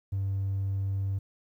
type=tone; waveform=triangle; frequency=97.6 Hz; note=G2; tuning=7 cents flat; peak=-24 dBFS; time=0.12-1.19 s; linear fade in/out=10 ms; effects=tanh soft clip ceiling -23 dBFS + 11-bit